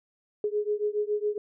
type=beating tone pair; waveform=sine; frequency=415.3 / 422.5 Hz; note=G#4 / G#4; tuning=0 / +30 cents; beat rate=7.2 Hz; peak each=-28 / -29 dBFS; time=0.44-1.38 s; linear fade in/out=2 ms; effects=none